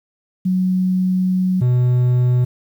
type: tone pair in turn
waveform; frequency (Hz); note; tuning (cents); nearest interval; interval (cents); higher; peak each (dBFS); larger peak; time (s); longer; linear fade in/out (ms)
sine / triangle; 185 / 124.26; F#3 / B2; 0 / +11; perfect fifth; 689; first; -14 / -10; second; 0.45-1.61 / 1.61-2.45; first; 10
effects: 8-bit